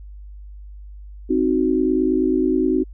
sine chord, C diminished, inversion none, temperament equal, 261.6 / 311.1 / 370 Hz, C4 / Eb4 / Gb4, 0 / 0 / 0 cents, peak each -20 dBFS, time 1.29-2.84 s, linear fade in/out 20 ms, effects added 50 Hz sine -35 dBFS peak until 2.93 s

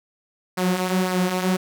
sawtooth tone with flanger, 183.8 Hz, F#3, 11 cents flat, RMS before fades -22 dBFS, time 0.57-1.57 s, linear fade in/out 10 ms, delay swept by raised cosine 0.29 to 6.09 ms, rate 1.9 Hz, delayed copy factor -0.55, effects none

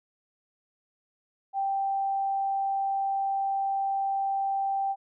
sine tone, 784 Hz, G5, in tune, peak -25 dBFS, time 1.53-4.96 s, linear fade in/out 50 ms, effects none

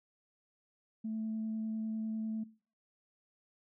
sine tone with vibrato, 220 Hz, A3, in tune, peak -34 dBFS, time 1.04-2.44 s, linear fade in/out 10 ms, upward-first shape sine, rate 10 Hz, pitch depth 10 cents each way, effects noise-tail reverb RT60 0.4 s tail -20 dB re dry + tanh soft clip ceiling -30 dBFS

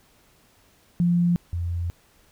sine tone pair in turn, 173.8 / 86.13 Hz, F3 / F2, -8 / -23 cents, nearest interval octave, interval 1215 cents, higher first, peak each -17 / -24 dBFS, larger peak first, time 1-1.36 / 1.53-1.9 s, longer second, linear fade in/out 0 ms, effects pink hiss -59 dBFS RMS until 2.31 s

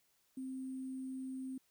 sine tone with sample-and-hold, 261.7 Hz, C4, in tune, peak -40 dBFS, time 0.37-1.58 s, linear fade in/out 5 ms, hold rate 8820 Hz, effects white hiss -75 dBFS RMS until 1.7 s

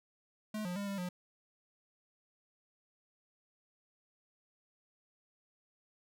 square tone with pitch steps, 214.1 / 178.4 / 201.5 / 198.3 / 179.4 Hz, A3 / F3 / G3 / G3 / F3, -47 / +37 / +48 / +20 / +47 cents, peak -37 dBFS, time 0.54-1.09 s, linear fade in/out 5 ms, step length 110 ms, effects none

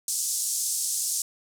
white band-pass noise, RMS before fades -28 dBFS, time 0.08-1.22 s, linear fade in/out 2 ms, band 5600 to 10000 Hz, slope 24 dB/octave, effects none

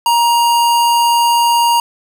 square tone, 942 Hz, A#5, 18 cents sharp, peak -10 dBFS, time 0.06-1.8 s, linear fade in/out 2 ms, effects none

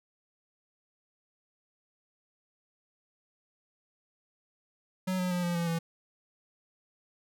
square tone with pitch steps, 185.8 / 181.77 / 177.82 / 173.96 / 170.18 / 166.49 Hz, F#3 / F#3 / F3 / F3 / F3 / E3, +7 / -30 / +31 / -6 / -45 / +18 cents, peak -29 dBFS, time 5.07-5.79 s, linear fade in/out 10 ms, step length 120 ms, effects none

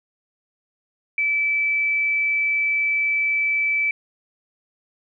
sine tone, 2312 Hz, D7, 28 cents flat, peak -18 dBFS, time 1.18-3.91 s, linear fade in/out 2 ms, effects none

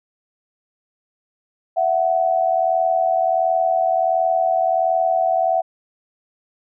sine tone pair together, 665 / 746.4 Hz, E5 / F#5, +15 / +15 cents, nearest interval major second, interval 200 cents, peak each -18 dBFS, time 1.76-5.62 s, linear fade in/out 20 ms, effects none

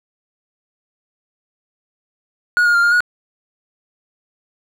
triangle tone with pitch steps, 1448 / 1425 / 1395 / 1411 / 1453 Hz, F#6 / F6 / F6 / F6 / F#6, -38 / +34 / -2 / +17 / -32 cents, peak -9 dBFS, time 2.57-3.005 s, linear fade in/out 0 ms, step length 87 ms, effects none

